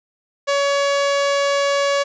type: tone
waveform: sawtooth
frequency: 563 Hz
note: C#5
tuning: 27 cents sharp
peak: -12 dBFS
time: 0.47-2.04 s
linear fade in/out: 20 ms
effects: resampled to 16000 Hz + 8-bit